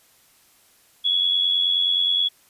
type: tone with amplitude modulation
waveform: sine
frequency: 3371 Hz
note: G#7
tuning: 25 cents sharp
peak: -15 dBFS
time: 1.04-2.29 s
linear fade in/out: 20 ms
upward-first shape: sine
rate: 89.5 Hz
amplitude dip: 55%
effects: white hiss -57 dBFS RMS until 2.49 s + resampled to 32000 Hz